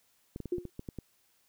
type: clicks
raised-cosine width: 3 ms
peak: -26 dBFS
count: 8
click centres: 0.361 / 0.403 / 0.457 / 0.583 / 0.653 / 0.794 / 0.888 / 0.987 s
type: tone with exponential decay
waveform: sine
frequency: 355.2 Hz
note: F4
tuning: 29 cents sharp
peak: -25 dBFS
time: 0.52-0.7 s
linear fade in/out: 5 ms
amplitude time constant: 38 ms
effects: white hiss -70 dBFS RMS until 1.48 s